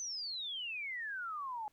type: exponential sweep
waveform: sine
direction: down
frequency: 6200 to 830.6 Hz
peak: -38 dBFS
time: 0-1.68 s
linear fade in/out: 0 ms
effects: pink hiss -75 dBFS RMS until 1.72 s